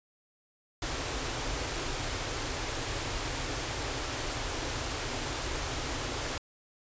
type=band-stop noise; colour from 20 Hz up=pink; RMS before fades=-34 dBFS; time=0.82-6.38 s; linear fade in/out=2 ms; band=150 to 240 Hz; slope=96 dB/octave; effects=resampled to 16000 Hz